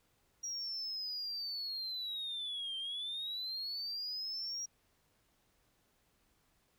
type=linear two-way sweep; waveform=sine; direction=down then up; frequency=5700 to 3132 to 5700 Hz; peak=-36 dBFS; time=0.43-4.66 s; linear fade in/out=10 ms; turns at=2.77 s; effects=tanh soft clip ceiling -35 dBFS + pink hiss -74 dBFS RMS until 6.78 s